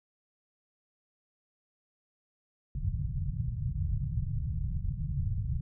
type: low-pass noise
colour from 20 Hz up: white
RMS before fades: -32 dBFS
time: 2.75-5.61 s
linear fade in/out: 2 ms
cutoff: 150 Hz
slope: 48 dB/octave
effects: none